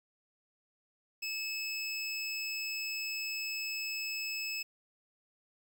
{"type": "tone", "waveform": "25% pulse", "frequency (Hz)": 2600, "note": "E7", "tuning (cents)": -24, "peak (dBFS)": -31, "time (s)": [1.22, 4.63], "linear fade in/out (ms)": 10, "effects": ["10-bit"]}